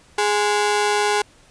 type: ring-modulated tone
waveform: sawtooth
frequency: 622.3 Hz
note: D#5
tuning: in tune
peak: -10 dBFS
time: 0.18-1.22 s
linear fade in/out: 5 ms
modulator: 207 Hz
effects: pink hiss -52 dBFS RMS until 1.5 s + resampled to 22050 Hz